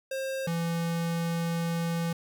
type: tone pair in turn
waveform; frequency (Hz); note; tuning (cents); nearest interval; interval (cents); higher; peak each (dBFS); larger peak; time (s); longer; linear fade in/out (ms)
square; 533 / 167.88; C5 / E3; +32 / +32; octave + minor sixth; 2000; first; -31 / -28; second; 0.11-0.47 / 0.47-2.13; second; 5
effects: none